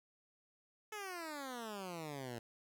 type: exponential sweep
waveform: 10% pulse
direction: down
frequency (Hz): 436.5 to 114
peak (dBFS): -35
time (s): 0.92-2.39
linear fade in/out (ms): 5
effects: none